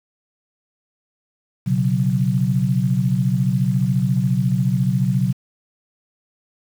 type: chord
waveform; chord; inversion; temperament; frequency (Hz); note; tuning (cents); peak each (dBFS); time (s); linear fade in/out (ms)
sine; B suspended second; none; equal with one note detuned; 124.33 / 138.59 / 185; B2 / C#3 / F#3; +12 / 0 / 0; -20; 1.66-5.33; 20
effects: 7-bit